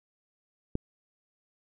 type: click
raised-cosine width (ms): 3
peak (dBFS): -16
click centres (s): 0.754
effects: none